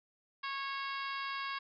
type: harmonic tone with a mistuned harmonic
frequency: 549 Hz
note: C#5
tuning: 17 cents flat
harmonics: 2 / 3 / 4 / 5 / 6 / 7 / 8 / 9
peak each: -39 / -43 / -45 / -47 / -49 / -50 / -51 / -52 dBFS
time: 0.43-1.59 s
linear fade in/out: 10 ms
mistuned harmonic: 8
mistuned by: +50 cents
effects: none